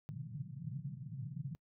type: band-pass noise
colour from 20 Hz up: white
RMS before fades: -44 dBFS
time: 0.09-1.55 s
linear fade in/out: 0 ms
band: 120 to 160 Hz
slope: 48 dB/octave
effects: noise-tail reverb RT60 0.1 s tail -26 dB re dry